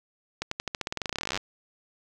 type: accelerating click train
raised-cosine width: 0.2 ms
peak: -12 dBFS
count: 27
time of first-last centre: 0.42-1.375 s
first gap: 94 ms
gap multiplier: 0.91
effects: none